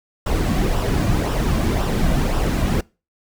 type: noise with flanger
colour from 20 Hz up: brown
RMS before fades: -19 dBFS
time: 0.26-2.81 s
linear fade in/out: 5 ms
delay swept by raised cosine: 0.45 to 2.35 ms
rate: 1.9 Hz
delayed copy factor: -0.5
effects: noise-tail reverb RT60 0.3 s tail -24 dB re dry